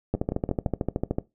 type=two click trains; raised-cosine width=2 ms; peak=-11 / -14 dBFS; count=15 / 4; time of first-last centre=0.14-1.185 / 0.15-0.661 s; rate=13.4 / 5.87 Hz; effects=noise-tail reverb RT60 0.2 s tail -19 dB re dry